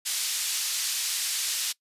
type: band-pass noise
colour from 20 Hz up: pink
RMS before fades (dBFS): -29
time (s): 0.05-1.73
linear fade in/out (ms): 20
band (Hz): 3900 to 11000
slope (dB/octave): 12
effects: noise-tail reverb RT60 0.1 s tail -22 dB re dry + resampled to 32000 Hz